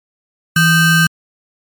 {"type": "ring-modulated tone", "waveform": "square", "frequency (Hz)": 698.5, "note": "F5", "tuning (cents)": 0, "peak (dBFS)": -6, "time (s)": [0.56, 1.07], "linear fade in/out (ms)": 5, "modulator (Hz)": 862, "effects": ["MP3 96 kbps"]}